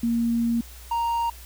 sine / triangle tone pair in turn, 233.1 / 932.4 Hz, A#3 / A#5, 0 / 0 cents, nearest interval 2 octaves, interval 2400 cents, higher second, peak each -20 dBFS, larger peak neither, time 0.03-0.61 / 0.91-1.3 s, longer first, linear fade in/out 5 ms, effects added 60 Hz sine -42 dBFS peak until 1.45 s + white hiss -47 dBFS RMS until 1.45 s

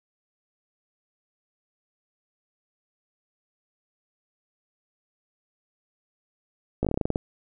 slowing click train, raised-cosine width 2 ms, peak -11 dBFS, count 11, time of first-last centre 6.83-7.159 s, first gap 17 ms, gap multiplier 1.14, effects none

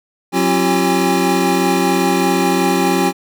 square tone cluster, 184 / 269.3 / 341.1 / 384.2 / 813 Hz, F#3 / C#4 / F4 / G4 / G#5, -9 / -50 / -41 / -35 / -37 cents, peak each -20 dBFS, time 0.32-3.13 s, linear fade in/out 50 ms, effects none

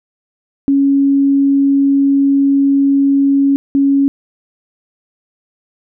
sine tone pair in turn, 277.2 / 277.2 Hz, C#4 / C#4, 0 / 0 cents, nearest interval unison, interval 0 cents, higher neither, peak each -8 / -8 dBFS, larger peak neither, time 0.68-3.56 / 3.75-4.08 s, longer first, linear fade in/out 0 ms, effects none

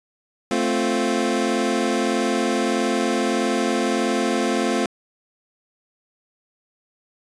25% pulse chord, F major, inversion first, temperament equal, 220 / 261.6 / 349.2 Hz, A3 / C4 / F4, 0 / 0 / 0 cents, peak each -20 dBFS, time 0.51-4.86 s, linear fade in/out 2 ms, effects resampled to 22050 Hz

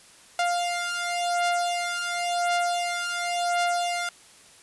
sawtooth beating tone pair, 700 / 700.93 Hz, F5 / F5, +4 / +6 cents, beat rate 0.93 Hz, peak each -24 / -23 dBFS, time 0.39-4.09 s, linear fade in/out 2 ms, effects white hiss -52 dBFS RMS until 4.62 s + resampled to 24000 Hz

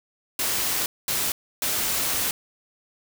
white noise bursts at uneven times, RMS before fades -25 dBFS, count 3, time 0.39-0.86 / 1.08-1.32 / 1.62-2.31 s, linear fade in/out 2 ms, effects none

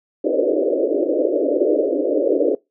white band-pass noise, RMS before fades -18 dBFS, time 0.24-2.55 s, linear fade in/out 5 ms, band 280 to 600 Hz, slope 96 dB/octave, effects noise-tail reverb RT60 0.2 s tail -23 dB re dry

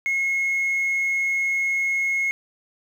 sine tone, 2168 Hz, C#7, 39 cents flat, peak -18 dBFS, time 0.06-2.31 s, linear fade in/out 0 ms, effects tanh soft clip ceiling -18 dBFS + 8-bit

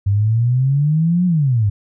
sine exponential two-way sweep, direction up then down, 97.4 to 183.3 to 97.4 Hz, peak -12 dBFS, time 0.06-1.7 s, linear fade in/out 10 ms, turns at 1.26 s, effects none

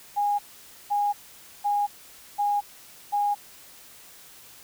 sine tone bursts, 820 Hz, G#5, 22 cents flat, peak -21 dBFS, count 5, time 0.16-3.35 s, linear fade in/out 20 ms, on 230 ms, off 510 ms, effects white hiss -49 dBFS RMS until 4.63 s

